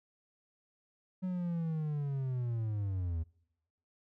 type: linear sweep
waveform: triangle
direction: down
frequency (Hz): 186.7 to 79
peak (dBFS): -30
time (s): 1.22-3.24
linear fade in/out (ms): 20
effects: noise-tail reverb RT60 0.9 s tail -26 dB re dry